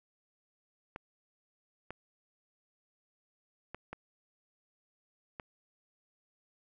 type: clicks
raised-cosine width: 0.5 ms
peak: -26 dBFS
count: 5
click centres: 0.961 / 1.906 / 3.746 / 3.93 / 5.398 s
effects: none